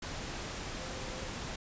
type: tone in noise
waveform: sine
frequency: 519 Hz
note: C5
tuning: 14 cents flat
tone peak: -48 dBFS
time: 0.78-1.29 s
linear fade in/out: 5 ms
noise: pink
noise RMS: -40 dBFS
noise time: 0.02-1.56 s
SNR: -11 dB
effects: resampled to 16000 Hz